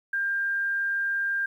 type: tone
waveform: sine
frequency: 1597 Hz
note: G6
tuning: 32 cents sharp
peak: -24 dBFS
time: 0.13-1.46 s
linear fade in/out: 5 ms
effects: 10-bit